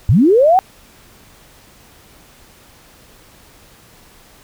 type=linear sweep; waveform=sine; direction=up; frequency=82.41 to 781 Hz; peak=-7 dBFS; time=0.09-0.59 s; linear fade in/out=0 ms; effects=pink hiss -46 dBFS RMS until 4.43 s